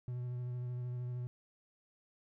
triangle tone with vibrato, 123.47 Hz, B2, in tune, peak -35 dBFS, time 0.08-1.27 s, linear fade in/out 0 ms, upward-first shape sine, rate 13 Hz, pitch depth 17 cents each way, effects none

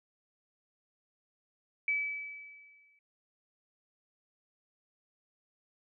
sine tone with exponential decay, 2297 Hz, D7, 39 cents flat, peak -26 dBFS, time 1.88-2.99 s, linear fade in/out 2 ms, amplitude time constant 240 ms, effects none

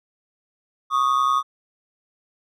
triangle ring-modulated tone, 1174.7 Hz, D6, in tune, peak -12 dBFS, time 0.9-1.43 s, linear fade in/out 50 ms, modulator 65.3 Hz, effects none

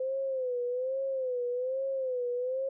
sine tone with vibrato, 513 Hz, C5, 34 cents flat, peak -29 dBFS, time 0-2.69 s, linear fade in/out 5 ms, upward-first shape sine, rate 1.2 Hz, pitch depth 92 cents each way, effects none

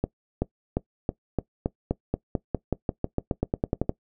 accelerating click train, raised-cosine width 2 ms, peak -10 dBFS, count 21, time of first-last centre 0.04-3.894 s, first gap 380 ms, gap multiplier 0.92, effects noise-tail reverb RT60 0.1 s tail -20 dB re dry

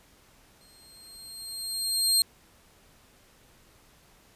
25% pulse tone with exponential growth, 4203 Hz, C8, 7 cents sharp, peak -14 dBFS, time 0.61-2.22 s, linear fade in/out 1 ms, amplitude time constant 350 ms, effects pink hiss -59 dBFS RMS until 4.35 s + resampled to 32000 Hz

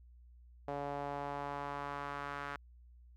sawtooth tone with band-pass filter sweep, 142.5 Hz, C#3, 48 cents sharp, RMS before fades -41 dBFS, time 0.68-2.56 s, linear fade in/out 0 ms, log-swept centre 660 to 1400 Hz, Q 2.1, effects added 60 Hz sine -56 dBFS peak until 3.16 s

